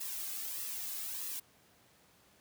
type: noise with flanger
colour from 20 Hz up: blue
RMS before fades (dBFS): -40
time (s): 0-1.4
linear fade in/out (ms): 10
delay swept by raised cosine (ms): 1.3 to 2.18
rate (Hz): 1.6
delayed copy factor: -0.6
effects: pink hiss -65 dBFS RMS until 2.4 s + high-pass 100 Hz 12 dB/octave